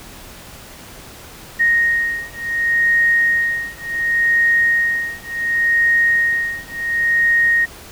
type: beating tone pair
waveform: sine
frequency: 1864.7 / 1865.39 Hz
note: A#6 / A#6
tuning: 0 / +1 cents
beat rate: 0.69 Hz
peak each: -17 dBFS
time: 1.59-7.66 s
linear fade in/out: 20 ms
effects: pink hiss -38 dBFS RMS until 7.91 s